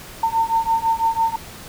sine beating tone pair, 903 / 909 Hz, A5 / A#5, +45 / -44 cents, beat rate 6 Hz, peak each -20 / -19 dBFS, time 0.23-1.36 s, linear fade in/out 5 ms, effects pink hiss -38 dBFS RMS until 1.68 s

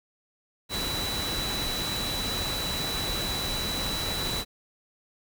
sine tone in noise, 3951 Hz, B7, in tune, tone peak -31 dBFS, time 0.69-4.45 s, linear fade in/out 50 ms, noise pink, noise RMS -32 dBFS, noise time 0.69-4.45 s, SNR -2 dB, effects none

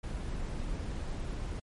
brown noise, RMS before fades -36 dBFS, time 0.03-1.6 s, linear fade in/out 10 ms, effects MP3 48 kbps

